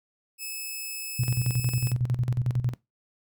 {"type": "tone", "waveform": "5% pulse", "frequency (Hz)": 2594, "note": "E7", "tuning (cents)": -28, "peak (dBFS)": -24, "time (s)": [0.38, 1.94], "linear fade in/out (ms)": 50}
{"type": "tone with tremolo", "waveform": "sine", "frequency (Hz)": 123.47, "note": "B2", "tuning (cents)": 0, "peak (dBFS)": -21, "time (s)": [1.19, 2.74], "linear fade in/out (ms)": 5, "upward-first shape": "square", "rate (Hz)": 11, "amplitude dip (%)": 75}
{"effects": ["noise-tail reverb RT60 0.2 s tail -20 dB re dry"]}